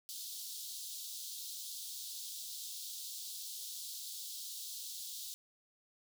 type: high-pass noise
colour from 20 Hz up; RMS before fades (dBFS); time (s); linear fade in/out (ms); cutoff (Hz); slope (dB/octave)
pink; -45; 0.09-5.34; 0; 3500; 48
effects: none